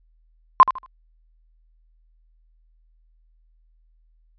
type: tone with echo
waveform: sine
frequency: 1041 Hz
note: C6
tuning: 9 cents flat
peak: -5 dBFS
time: 0.6-0.63 s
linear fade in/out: 0 ms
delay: 77 ms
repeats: 3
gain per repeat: -12 dB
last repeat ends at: 0.861 s
effects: added 40 Hz sine -56 dBFS peak until 4.38 s + resampled to 11025 Hz